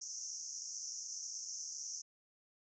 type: band-pass noise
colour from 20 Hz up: white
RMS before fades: -45 dBFS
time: 0.01-2.02 s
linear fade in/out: 10 ms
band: 5500 to 6500 Hz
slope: 96 dB/octave
effects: none